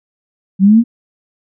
sine linear sweep, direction up, 185 to 240.5 Hz, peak -4 dBFS, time 0.59-0.84 s, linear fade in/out 50 ms, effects none

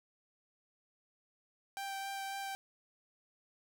sawtooth tone with vibrato, 784 Hz, G5, in tune, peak -35 dBFS, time 1.77-2.55 s, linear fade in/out 0 ms, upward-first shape sine, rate 3.7 Hz, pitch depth 9 cents each way, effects none

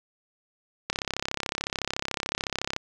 click train, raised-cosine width 0.2 ms, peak -10 dBFS, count 64, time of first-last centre 0.9-2.764 s, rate 33.8 Hz, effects none

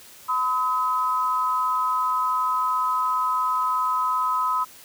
sine tone pair together, 1011 / 1273.8 Hz, B5 / D#6, +40 / +40 cents, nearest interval major third, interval 400 cents, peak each -23 dBFS, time 0.28-4.65 s, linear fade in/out 20 ms, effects white hiss -47 dBFS RMS until 4.84 s

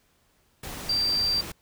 sine tone in noise, 4699 Hz, D8, in tune, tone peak -22 dBFS, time 0.89-1.41 s, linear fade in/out 5 ms, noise pink, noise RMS -37 dBFS, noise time 0.63-1.52 s, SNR +12 dB, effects pink hiss -66 dBFS RMS until 1.61 s

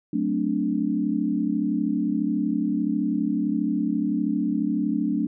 sine chord, D dominant seventh, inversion first, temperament equal, 185 / 220 / 261.6 / 293.7 Hz, F#3 / A3 / C4 / D4, 0 / 0 / 0 / 0 cents, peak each -29 / -26 / -29 / -25 dBFS, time 0.13-5.27 s, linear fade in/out 5 ms, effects none

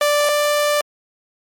sawtooth tone pair in turn, 587.3 / 589.8 Hz, D5 / D5, 0 / +7 cents, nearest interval unison, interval 7 cents, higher second, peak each -10 / -11 dBFS, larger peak first, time 0.01-0.29 / 0.29-0.81 s, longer second, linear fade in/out 2 ms, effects MP3 64 kbps

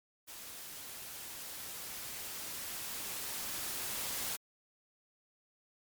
white noise with level ramp, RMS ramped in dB -48 to -37 dBFS, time 0.27-4.37 s, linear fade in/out 20 ms, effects MP3 96 kbps

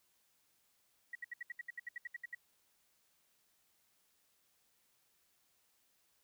sine tone bursts, 1921 Hz, B6, 48 cents flat, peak -40 dBFS, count 14, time 1.13-2.349 s, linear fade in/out 5 ms, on 23 ms, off 69 ms, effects white hiss -75 dBFS RMS until 6.23 s

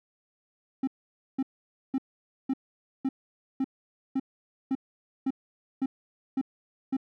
triangle tone bursts, 266 Hz, C4, 29 cents sharp, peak -22 dBFS, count 12, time 0.83-6.968 s, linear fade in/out 5 ms, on 44 ms, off 510 ms, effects none

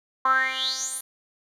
10% pulse tone with band-pass filter sweep, 262 Hz, C4, 2 cents sharp, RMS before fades -25 dBFS, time 0.25-1.01 s, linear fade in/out 5 ms, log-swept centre 1100 to 11000 Hz, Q 9.1, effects none

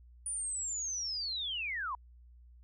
sine linear sweep, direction down, 9510 to 940 Hz, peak -34 dBFS, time 0.26-1.95 s, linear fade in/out 2 ms, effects added 60 Hz sine -54 dBFS peak until 2.63 s

